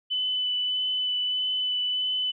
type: tone with vibrato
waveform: sine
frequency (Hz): 3000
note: F#7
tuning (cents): +23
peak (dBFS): -24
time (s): 0.1-2.32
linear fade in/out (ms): 20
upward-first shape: sine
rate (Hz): 1.6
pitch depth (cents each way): 10
effects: none